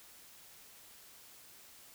silence, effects white hiss -57 dBFS RMS until 1.94 s

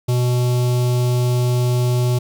square tone with notch filter, 123.47 Hz, B2, in tune, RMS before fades -17 dBFS, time 0.08-2.19 s, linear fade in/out 10 ms, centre 1700 Hz, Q 0.73, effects 9-bit

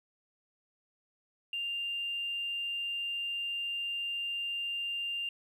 triangle tone with tanh clipping, 2794 Hz, F7, in tune, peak -32 dBFS, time 1.53-5.29 s, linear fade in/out 2 ms, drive 1 dB, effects none

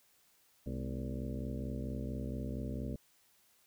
harmonic tone with a mistuned harmonic, 64.4 Hz, C2, 27 cents flat, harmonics 1 / 2 / 3 / 4 / 5 / 6 / 7 / 8 / 9, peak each -41 / -42 / -43 / -44 / -50 / -52 / -50 / -54 / -51 dBFS, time 0.66-2.96 s, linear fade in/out 5 ms, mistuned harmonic 3, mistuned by +140 cents, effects white hiss -69 dBFS RMS until 3.66 s

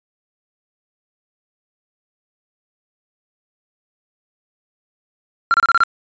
sine tone bursts, 1374 Hz, F6, 29 cents flat, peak -7 dBFS, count 6, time 5.51-5.835 s, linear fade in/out 0 ms, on 30 ms, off 29 ms, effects tanh soft clip ceiling -9 dBFS + resampled to 16000 Hz

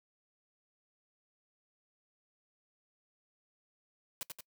white noise with echo, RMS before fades -39 dBFS, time 4.21-4.23 s, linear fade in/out 0 ms, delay 88 ms, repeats 2, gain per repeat -4 dB, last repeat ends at 4.406 s, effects noise-tail reverb RT60 0.1 s tail -24 dB re dry

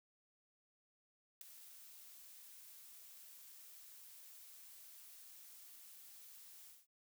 blue noise with ADSR envelope, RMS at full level -44 dBFS, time 1.41-6.87 s, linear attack 4 ms, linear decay 3 ms, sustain -14 dB, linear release 190 ms, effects none

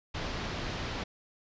pink low-pass noise, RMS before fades -36 dBFS, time 0.14-1.04 s, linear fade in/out 10 ms, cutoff 5100 Hz, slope 24 dB/octave, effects resampled to 16000 Hz

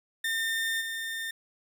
30% pulse tone with level steps, 1811 Hz, A6, 49 cents sharp, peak -25 / -30 dBFS, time 0.24-1.31 s, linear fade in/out 5 ms, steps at 0.8 s, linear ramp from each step 20 ms, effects none

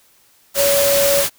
sine tone in noise, 563 Hz, C#5, 27 cents sharp, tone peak -14 dBFS, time 0.55-1.25 s, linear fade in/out 50 ms, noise white, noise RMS -18 dBFS, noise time 0.54-1.3 s, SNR +1 dB, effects white hiss -54 dBFS RMS until 1.38 s

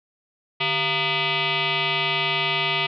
sine tone with frequency modulation, 150 Hz, D3, 37 cents sharp, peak -20 dBFS, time 0.6-2.87 s, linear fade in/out 10 ms, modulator 540 Hz, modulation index 6.2, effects none

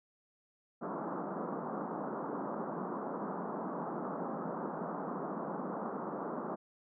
pink band-pass noise, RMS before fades -39 dBFS, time 0.81-6.56 s, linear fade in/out 20 ms, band 170 to 1300 Hz, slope 48 dB/octave, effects none

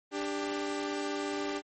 sawtooth tone pair together, 293.7 / 396.3 Hz, D4 / G4, 0 / +19 cents, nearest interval perfect fourth, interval 519 cents, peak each -31 / -31 dBFS, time 0.11-1.62 s, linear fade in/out 50 ms, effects MP3 32 kbps

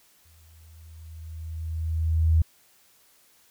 sine tone with exponential growth, 80.5 Hz, E2, 41 cents flat, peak -15 dBFS, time 0.25-2.42 s, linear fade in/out 5 ms, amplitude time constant 470 ms, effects white hiss -60 dBFS RMS until 3.5 s

